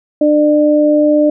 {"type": "tone pair together", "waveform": "sine", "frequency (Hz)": [299.3, 598.6], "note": ["D4", "D5"], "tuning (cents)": [33, 33], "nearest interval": "octave", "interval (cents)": 1200, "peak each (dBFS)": -10, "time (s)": [0.21, 1.3], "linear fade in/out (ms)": 5, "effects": []}